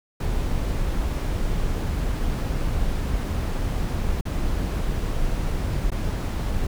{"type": "noise with dropouts", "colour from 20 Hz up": "brown", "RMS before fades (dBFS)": -24, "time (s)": [0.2, 6.67], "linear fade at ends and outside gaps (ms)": 5, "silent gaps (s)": [[4.211, 4.253], [5.904, 5.917]], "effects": []}